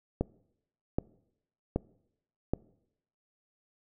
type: click train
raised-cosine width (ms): 2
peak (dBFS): -14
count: 4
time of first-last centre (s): 0.21-2.536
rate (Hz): 1.29
effects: noise-tail reverb RT60 0.8 s tail -23 dB re dry